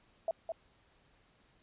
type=tone with echo; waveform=sine; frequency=659.3 Hz; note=E5; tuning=in tune; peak=-29 dBFS; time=0.28-0.31 s; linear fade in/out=2 ms; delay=210 ms; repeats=1; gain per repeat=-5 dB; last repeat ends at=0.52 s; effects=pink hiss -68 dBFS RMS until 1.62 s + resampled to 8000 Hz